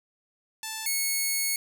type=tone pair in turn; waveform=5% pulse; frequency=880 / 2200 Hz; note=A5 / C#7; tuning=0 / -14 cents; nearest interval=octave + major third; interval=1586 cents; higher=second; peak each=-21 / -15 dBFS; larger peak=second; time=0.63-0.86 / 0.86-1.56 s; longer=second; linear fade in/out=2 ms; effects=none

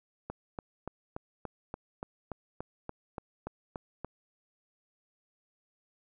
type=click train; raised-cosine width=1 ms; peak=-23 dBFS; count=14; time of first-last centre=0.3-4.046 s; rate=3.47 Hz; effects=none

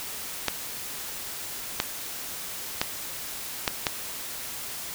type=clicks; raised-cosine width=0.2 ms; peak=-5 dBFS; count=5; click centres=0.483 / 1.801 / 2.815 / 3.678 / 3.868 s; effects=white hiss -36 dBFS RMS until 4.94 s

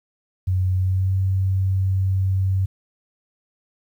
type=tone with pitch glide; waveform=sine; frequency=92.7 to 95.25 Hz; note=F#2 to G2; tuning=+4 to -49 cents; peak=-17 dBFS; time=0.47-2.66 s; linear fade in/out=10 ms; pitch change=+47 cents; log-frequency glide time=0.75-1.14 s; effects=9-bit

